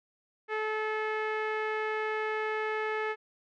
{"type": "tone with low-pass filter", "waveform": "sawtooth", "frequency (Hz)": 432.6, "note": "A4", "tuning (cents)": -29, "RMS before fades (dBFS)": -32, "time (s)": [0.48, 3.16], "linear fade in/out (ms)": 50, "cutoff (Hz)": 2000, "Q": 2.6, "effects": []}